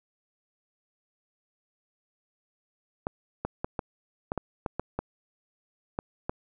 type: clicks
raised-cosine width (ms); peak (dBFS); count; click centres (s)
1; -15; 11; 3.069 / 3.45 / 3.645 / 3.792 / 4.319 / 4.377 / 4.662 / 4.796 / 4.99 / 5.989 / 6.295
effects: none